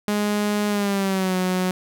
sawtooth tone with pitch glide, 207.7 to 183.97 Hz, G#3 to F#3, 0 to -10 cents, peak -16 dBFS, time 0.08-1.71 s, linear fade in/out 0 ms, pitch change -210 cents, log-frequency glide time 0.68-1.36 s, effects none

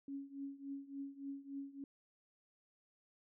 sine tone with tremolo, 277.2 Hz, C#4, in tune, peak -40 dBFS, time 0.08-1.84 s, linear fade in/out 2 ms, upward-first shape triangle, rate 3.5 Hz, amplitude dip 90%, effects none

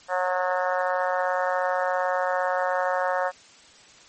harmonic tone with a mistuned harmonic, 182.6 Hz, F#3, 23 cents flat, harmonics 3 / 4 / 5 / 6 / 7 / 8 / 9 / 10, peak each -26 / -28 / -30 / -32 / -33 / -34 / -35 / -36 dBFS, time 0.08-3.32 s, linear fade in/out 50 ms, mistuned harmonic 10, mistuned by -20 cents, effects white hiss -51 dBFS RMS until 4.08 s + MP3 32 kbps

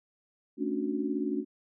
sine chord, D major seventh, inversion second, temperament just, 220.2 / 275.3 / 293.7 / 367.1 Hz, A3 / C#4 / D4 / F#4, +2 / -12 / 0 / -14 cents, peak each -35 / -33 / -33 / -35 dBFS, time 0.57-1.45 s, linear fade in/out 50 ms, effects none

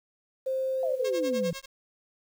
sine tone with pitch glide, 526 to 508.1 Hz, C5 to B4, +9 to +49 cents, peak -26 dBFS, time 0.46-1.51 s, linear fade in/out 10 ms, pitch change -60 cents, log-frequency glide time 0.74-1.19 s
sine exponential sweep, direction down, 698.5 to 161.4 Hz, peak -30 dBFS, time 0.83-1.53 s, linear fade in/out 2 ms
5% pulse tone with tremolo, 540 Hz, C#5, 45 cents flat, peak -24 dBFS, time 1.04-1.66 s, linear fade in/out 10 ms, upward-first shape sine, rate 9.9 Hz, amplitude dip 100%
effects 9-bit

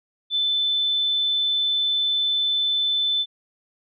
sine tone, 3520 Hz, A7, in tune, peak -19 dBFS, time 0.3-3.26 s, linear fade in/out 50 ms, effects none

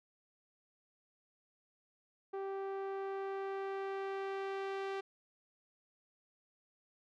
sawtooth tone with low-pass filter sweep, 390 Hz, G4, 9 cents flat, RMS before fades -40 dBFS, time 2.33-5.01 s, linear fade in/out 10 ms, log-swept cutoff 1000 to 3200 Hz, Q 0.72, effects none

